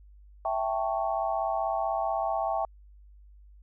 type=chord; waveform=sine; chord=A dominant seventh; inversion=second; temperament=equal; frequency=659.3 / 784 / 880 / 1108.7 Hz; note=E5 / G5 / A5 / C#6; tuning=0 / 0 / 0 / 0 cents; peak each=-30 / -30 / -34 / -35 dBFS; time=0.45-2.65 s; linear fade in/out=2 ms; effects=added 50 Hz sine -50 dBFS peak until 3.62 s